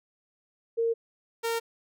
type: tone pair in turn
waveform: sine / sawtooth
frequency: 460 / 460 Hz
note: A#4 / A#4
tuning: -23 / -23 cents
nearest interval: unison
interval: 0 cents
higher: neither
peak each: -23 / -23 dBFS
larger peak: neither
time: 0.77-0.94 / 1.43-1.6 s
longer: neither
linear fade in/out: 20 ms
effects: none